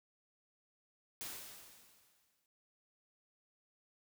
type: noise with exponential decay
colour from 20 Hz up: white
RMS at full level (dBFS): -43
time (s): 1.21-2.46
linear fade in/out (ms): 0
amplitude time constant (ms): 270
effects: none